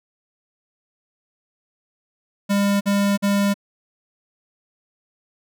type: tone bursts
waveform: square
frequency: 200.9 Hz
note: G3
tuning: 43 cents sharp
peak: -17 dBFS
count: 3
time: 2.49-3.542 s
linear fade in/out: 20 ms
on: 320 ms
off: 46 ms
effects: none